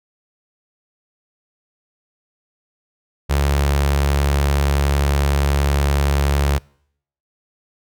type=tone with notch filter; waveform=sawtooth; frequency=70.7 Hz; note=C#2; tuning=35 cents sharp; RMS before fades=-17 dBFS; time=3.29-6.59 s; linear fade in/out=20 ms; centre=250 Hz; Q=1.6; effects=noise-tail reverb RT60 0.7 s tail -26 dB re dry